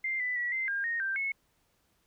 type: tone with pitch steps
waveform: sine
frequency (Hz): 2094 / 1993 / 1938 / 2077 / 1609 / 1858 / 1571 / 2191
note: C7 / B6 / B6 / C7 / G6 / A#6 / G6 / C#7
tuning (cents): +1 / +15 / -33 / -13 / +45 / -6 / +3 / -21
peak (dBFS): -29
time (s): 0.04-1.32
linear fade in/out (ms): 5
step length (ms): 160
effects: pink hiss -72 dBFS RMS until 2.06 s